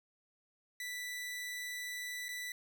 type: tone with dropouts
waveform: sawtooth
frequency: 1975.5 Hz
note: B6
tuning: in tune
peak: -36 dBFS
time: 0.8-2.52 s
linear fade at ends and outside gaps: 2 ms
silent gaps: 2.284-2.289 s
effects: none